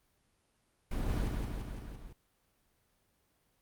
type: noise with echo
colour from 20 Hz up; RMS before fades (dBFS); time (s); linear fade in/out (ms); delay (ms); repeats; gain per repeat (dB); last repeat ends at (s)
brown; -33; 0.91-1.28; 5; 170; 5; -3; 2.13
effects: pink hiss -74 dBFS RMS until 3.61 s + Opus 32 kbps